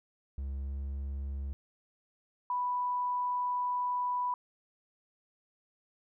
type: tone with pitch glide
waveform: triangle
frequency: 68.2 to 68.99 Hz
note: C#2 to C#2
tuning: -28 to -8 cents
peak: -32 dBFS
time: 0.38-1.53 s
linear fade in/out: 0 ms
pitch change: +20 cents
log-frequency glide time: 0.61-0.77 s
type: tone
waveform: sine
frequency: 987.8 Hz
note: B5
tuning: in tune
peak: -29 dBFS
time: 2.5-4.34 s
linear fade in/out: 2 ms
effects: none